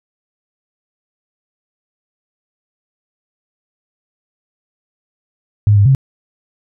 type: tone with pitch steps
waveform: sine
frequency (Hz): 103.9 / 101 / 134.4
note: G#2 / G#2 / C3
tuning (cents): +1 / -48 / +47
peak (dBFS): -6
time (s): 5.67-5.949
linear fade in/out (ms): 0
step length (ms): 93
effects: none